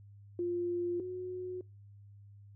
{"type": "tone pair in turn", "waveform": "sine", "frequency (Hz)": [350, 365.3], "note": ["F4", "F#4"], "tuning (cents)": [4, -22], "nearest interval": "minor second", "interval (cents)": 74, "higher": "second", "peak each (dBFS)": [-31, -37], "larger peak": "first", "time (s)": [[0.39, 1], [1, 1.61]], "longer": "neither", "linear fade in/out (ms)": 2, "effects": ["noise-tail reverb RT60 0.3 s tail -26 dB re dry", "added 101 Hz sine -52 dBFS peak until 2.55 s"]}